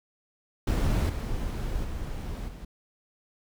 brown noise with level steps, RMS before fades -24 / -31 / -34 / -40 dBFS, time 0.67-2.65 s, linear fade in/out 5 ms, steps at 1.09 / 1.84 / 2.48 s, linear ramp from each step 5 ms, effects none

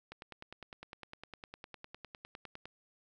click train, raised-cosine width 0.3 ms, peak -30 dBFS, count 26, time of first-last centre 0.12-2.655 s, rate 9.86 Hz, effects none

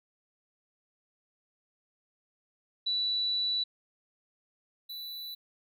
sine / square tone pair in turn, 3951 / 3968 Hz, B7 / B7, 0 / +7 cents, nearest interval unison, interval 7 cents, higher second, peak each -27 / -39 dBFS, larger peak first, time 2.86-3.64 / 4.89-5.35 s, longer first, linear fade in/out 10 ms, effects none

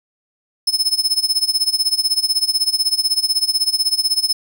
40% pulse tone with tremolo, 5210 Hz, E8, 21 cents flat, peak -11 dBFS, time 0.67-4.33 s, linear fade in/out 5 ms, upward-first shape sine, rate 16 Hz, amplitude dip 90%, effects none

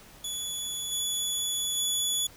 20% pulse tone with level steps, 3419 Hz, G#7, 50 cents sharp, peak -26 / -22 / -20 dBFS, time 0.24-2.27 s, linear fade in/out 5 ms, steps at 0.91 / 1.76 s, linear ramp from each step 20 ms, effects pink hiss -52 dBFS RMS until 2.36 s

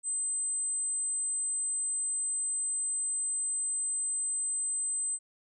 sine tone, 8150 Hz, C9, 47 cents flat, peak -29 dBFS, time 0.03-5.19 s, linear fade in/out 50 ms, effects none

